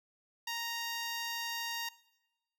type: tone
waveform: 10% pulse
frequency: 932.3 Hz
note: A#5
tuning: in tune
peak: -27 dBFS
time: 0.47-1.89 s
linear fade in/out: 5 ms
effects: noise-tail reverb RT60 1.0 s tail -20 dB re dry